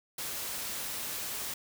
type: noise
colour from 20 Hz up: white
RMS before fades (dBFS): -37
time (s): 0.18-1.54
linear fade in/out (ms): 5
effects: none